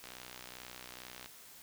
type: click train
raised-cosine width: 0.2 ms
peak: -29 dBFS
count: 77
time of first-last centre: 0.04-1.26 s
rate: 62.3 Hz
effects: white hiss -55 dBFS RMS until 1.62 s